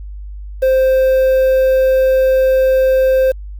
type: tone with quantisation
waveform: triangle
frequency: 523.3 Hz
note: C5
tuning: in tune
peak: -7 dBFS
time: 0.62-3.32 s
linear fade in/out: 10 ms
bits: 6
effects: added 50 Hz sine -26 dBFS peak until 3.59 s